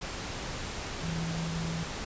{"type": "tone in noise", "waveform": "sine", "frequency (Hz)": 164.81, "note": "E3", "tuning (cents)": 0, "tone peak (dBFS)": -32, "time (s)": [1.03, 1.84], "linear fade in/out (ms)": 10, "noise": "pink", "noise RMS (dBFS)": -37, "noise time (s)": [0.01, 2.05], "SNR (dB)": 2, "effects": ["resampled to 16000 Hz"]}